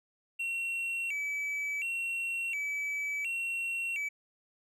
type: tone with vibrato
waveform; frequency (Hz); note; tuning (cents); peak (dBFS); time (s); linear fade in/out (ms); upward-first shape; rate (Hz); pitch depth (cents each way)
triangle; 2502; D#7; +9; -30; 0.39-4.09; 10; square; 0.7; 150
effects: none